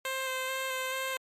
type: tone with vibrato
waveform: 10% pulse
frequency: 523.3 Hz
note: C5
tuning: in tune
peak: -23 dBFS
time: 0.05-1.17 s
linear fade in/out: 2 ms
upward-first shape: square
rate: 2.3 Hz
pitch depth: 13 cents each way
effects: MP3 64 kbps